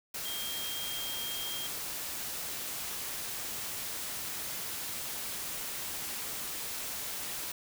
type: tone in noise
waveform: sine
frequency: 3215 Hz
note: G7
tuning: 43 cents sharp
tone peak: -38 dBFS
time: 0.25-1.67 s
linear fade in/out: 5 ms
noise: white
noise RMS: -38 dBFS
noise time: 0.14-7.52 s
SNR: -3 dB
effects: none